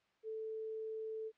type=tone; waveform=sine; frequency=440 Hz; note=A4; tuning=in tune; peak=-40 dBFS; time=0.23-1.32 s; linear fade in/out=50 ms; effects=white hiss -75 dBFS RMS until 1.37 s + low-pass 3000 Hz 12 dB/octave